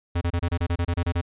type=tone bursts; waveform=square; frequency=86.4 Hz; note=F2; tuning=18 cents flat; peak=-22 dBFS; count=12; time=0.15-1.214 s; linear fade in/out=10 ms; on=63 ms; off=28 ms; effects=resampled to 8000 Hz